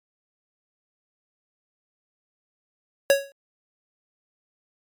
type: tone with exponential decay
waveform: square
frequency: 554.4 Hz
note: C#5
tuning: in tune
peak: -12 dBFS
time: 3.1-3.32 s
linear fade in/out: 1 ms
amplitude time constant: 46 ms
effects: MP3 96 kbps